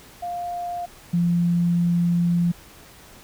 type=tone pair in turn; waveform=sine; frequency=702 / 172.68 Hz; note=F5 / F3; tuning=+9 / -19 cents; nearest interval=2 octaves; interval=2428 cents; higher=first; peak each=-26 / -17 dBFS; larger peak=second; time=0.22-0.86 / 1.13-2.52 s; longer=second; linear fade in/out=10 ms; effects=pink hiss -47 dBFS RMS until 3.23 s